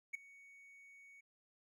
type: tone with ADSR envelope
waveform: triangle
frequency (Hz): 2230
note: C#7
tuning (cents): +10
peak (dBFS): -34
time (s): 0.13-1.21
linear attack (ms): 16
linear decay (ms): 9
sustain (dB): -22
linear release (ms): 11
effects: none